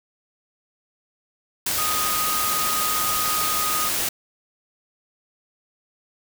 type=tone in noise; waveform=sine; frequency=1245 Hz; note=D#6; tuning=1 cent sharp; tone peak=-25 dBFS; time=1.78-3.89 s; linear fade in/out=5 ms; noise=white; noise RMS=-24 dBFS; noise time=1.66-4.09 s; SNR=-4 dB; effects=none